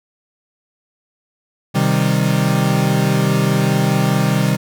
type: chord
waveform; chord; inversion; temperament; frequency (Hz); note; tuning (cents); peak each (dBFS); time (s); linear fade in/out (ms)
40% pulse; C minor; none; equal; 130.81 / 155.56 / 196; C3 / Eb3 / G3; 0 / 0 / 0; -17; 1.74-4.57; 20
effects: none